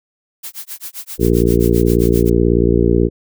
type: noise with tremolo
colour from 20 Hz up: blue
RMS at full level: -27 dBFS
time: 0.43-2.3 s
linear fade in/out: 10 ms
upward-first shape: sine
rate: 7.6 Hz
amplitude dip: 100%
type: harmonic tone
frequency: 58.27 Hz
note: A#1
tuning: in tune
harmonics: 1 / 2 / 3 / 4 / 5 / 6 / 7 / 8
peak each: -17 / -19 / -19 / -20 / -21 / -17 / -17 / -22 dBFS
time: 1.18-3.1 s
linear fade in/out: 50 ms
effects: none